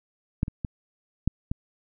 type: clicks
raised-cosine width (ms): 5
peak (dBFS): -10 / -21 / -16 / -9 / -15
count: 5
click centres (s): 0.431 / 0.481 / 0.648 / 1.276 / 1.515
effects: none